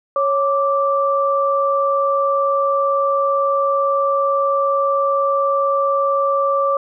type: tone pair together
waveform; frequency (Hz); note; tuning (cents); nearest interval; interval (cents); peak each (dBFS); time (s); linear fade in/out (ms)
sine; 553 / 1171.1; C#5 / D6; -4 / -5; octave + minor second; 1299; -17; 0.16-6.77; 2
effects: none